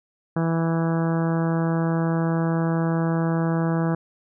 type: harmonic tone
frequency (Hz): 164.81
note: E3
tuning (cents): 0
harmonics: 1 / 2 / 3 / 4 / 5 / 6 / 7 / 8 / 9 / 10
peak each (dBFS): -21 / -27 / -31 / -33 / -35 / -37 / -38 / -39 / -40 / -41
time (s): 0.36-3.95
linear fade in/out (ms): 5
effects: none